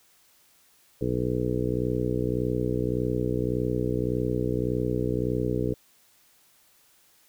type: harmonic tone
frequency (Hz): 61.74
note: B1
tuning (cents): 0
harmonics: 1 / 2 / 3 / 4 / 5 / 6 / 7 / 8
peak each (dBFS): -35 / -30 / -33 / -35 / -31 / -35 / -30 / -34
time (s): 1.01-5.74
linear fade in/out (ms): 5
effects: white hiss -61 dBFS RMS until 7.28 s